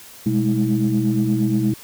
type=tone cluster; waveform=sine; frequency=124.8 / 203.5 / 212 / 321.5 Hz; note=B2 / G#3 / G#3 / E4; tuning=+19 / -35 / +36 / -43 cents; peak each=-21 dBFS; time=0.26-1.74 s; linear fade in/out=5 ms; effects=tanh soft clip ceiling -8 dBFS + white hiss -42 dBFS RMS until 1.83 s